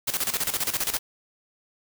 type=noise with tremolo; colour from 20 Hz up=white; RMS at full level=-25 dBFS; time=0.07-0.99 s; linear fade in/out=10 ms; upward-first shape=square; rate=15 Hz; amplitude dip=75%; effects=none